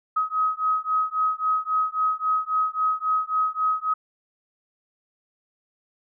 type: beating tone pair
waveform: sine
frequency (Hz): 1266 / 1269.7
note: D#6 / D#6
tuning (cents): +30 / +35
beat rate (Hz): 3.7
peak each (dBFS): -24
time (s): 0.16-3.94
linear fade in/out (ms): 10
effects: none